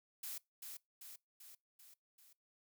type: noise with echo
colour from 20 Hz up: blue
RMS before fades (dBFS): -45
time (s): 0.23-0.38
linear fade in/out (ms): 5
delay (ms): 390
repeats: 5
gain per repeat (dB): -4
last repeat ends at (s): 2.33
effects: noise-tail reverb RT60 0.2 s tail -23 dB re dry